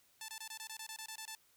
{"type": "tone bursts", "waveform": "5% pulse", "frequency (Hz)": 880, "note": "A5", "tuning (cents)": 0, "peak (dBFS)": -32, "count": 12, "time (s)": [0.21, 1.351], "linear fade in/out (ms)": 2, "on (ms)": 74, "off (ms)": 23, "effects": ["white hiss -70 dBFS RMS until 1.56 s"]}